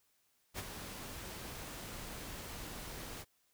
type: noise with ADSR envelope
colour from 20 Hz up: pink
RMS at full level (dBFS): -39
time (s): 0.54-3.25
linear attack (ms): 46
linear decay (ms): 30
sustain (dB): -7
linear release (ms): 39
effects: white hiss -75 dBFS RMS until 3.53 s